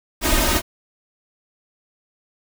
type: noise with comb filter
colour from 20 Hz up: pink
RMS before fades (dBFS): -18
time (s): 0.21-0.62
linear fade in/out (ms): 50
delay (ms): 3.2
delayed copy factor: +0.8
effects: none